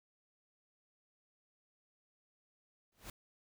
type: noise with exponential growth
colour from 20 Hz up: pink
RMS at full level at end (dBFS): -43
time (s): 2.92-3.1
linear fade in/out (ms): 2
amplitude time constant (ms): 37
effects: none